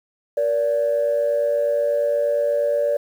sine tone pair together, 470 / 578.4 Hz, A#4 / D5, +14 / -27 cents, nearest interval major third, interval 359 cents, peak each -23 / -17 dBFS, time 0.37-2.97 s, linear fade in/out 5 ms, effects tanh soft clip ceiling -12 dBFS + 8-bit

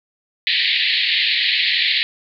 white band-pass noise, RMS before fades -18 dBFS, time 0.47-2.03 s, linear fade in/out 0 ms, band 1800 to 4400 Hz, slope 96 dB/octave, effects none

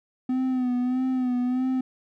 triangle tone with vibrato, 253 Hz, B3, 42 cents sharp, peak -20 dBFS, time 0.29-1.81 s, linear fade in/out 5 ms, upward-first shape sine, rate 1.6 Hz, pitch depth 46 cents each way, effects none

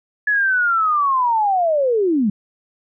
sine linear sweep, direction down, 1713 to 190.7 Hz, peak -14 dBFS, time 0.27-2.3 s, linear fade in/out 5 ms, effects none

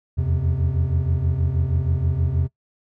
triangle tone cluster, 81.1 / 87.4 / 131 Hz, E2 / F2 / C3, -28 / +2 / +2 cents, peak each -21 dBFS, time 0.17-2.48 s, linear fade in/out 20 ms, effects noise-tail reverb RT60 0.1 s tail -20 dB re dry

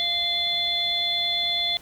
harmonic tone, 693 Hz, F5, 14 cents flat, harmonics 1 / 3 / 5 / 6, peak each -34 / -32 / -23 / -30 dBFS, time 0-1.77 s, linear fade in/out 0 ms, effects pink hiss -49 dBFS RMS until 1.81 s

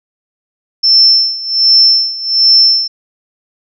sine tone with tremolo, 5340 Hz, E8, 22 cents sharp, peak -3 dBFS, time 0.83-2.88 s, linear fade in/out 10 ms, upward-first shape sine, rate 1.3 Hz, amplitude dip 85%, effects none

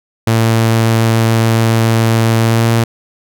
sawtooth tone with pitch glide, 113.4 to 115.25 Hz, A#2 to A#2, -47 to -19 cents, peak -5 dBFS, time 0.27-2.84 s, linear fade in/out 5 ms, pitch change +28 cents, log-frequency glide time 2.41-2.67 s, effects none

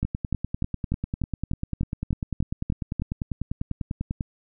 two click trains, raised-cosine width 5 ms, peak -13 / -15 dBFS, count 11 / 43, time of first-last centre 0.03-2.997 / 0.05-4.208 s, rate 3.37 / 10.1 Hz, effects none

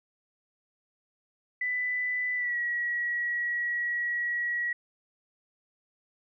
sine tone with pitch glide, 1992 to 1917.5 Hz, B6 to A#6, +14 to +48 cents, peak -27 dBFS, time 1.61-4.73 s, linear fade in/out 5 ms, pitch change -66 cents, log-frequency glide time 2.35-2.57 s, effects none

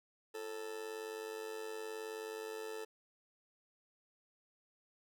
40% pulse tone with amplitude modulation, 440 Hz, A4, in tune, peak -38 dBFS, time 0.34-2.85 s, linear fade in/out 10 ms, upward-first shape sine, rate 99.1 Hz, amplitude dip 70%, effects none

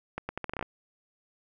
accelerating click train, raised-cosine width 0.5 ms, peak -18 dBFS, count 10, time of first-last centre 0.18-0.627 s, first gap 110 ms, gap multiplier 0.78, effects none

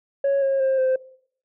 sine tone with pitch steps, 554.4 / 542.7 / 531.2 / 520 Hz, C#5 / C#5 / C5 / C5, 0 / -37 / +26 / -11 cents, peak -15 dBFS, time 0.24-0.96 s, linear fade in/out 5 ms, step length 180 ms, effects noise-tail reverb RT60 0.6 s tail -21 dB re dry + tanh soft clip ceiling -16 dBFS

